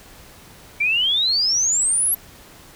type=exponential sweep; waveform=sine; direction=up; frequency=2300 to 11640 Hz; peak=-16 dBFS; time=0.8-2.15 s; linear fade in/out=10 ms; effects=pink hiss -45 dBFS RMS until 2.75 s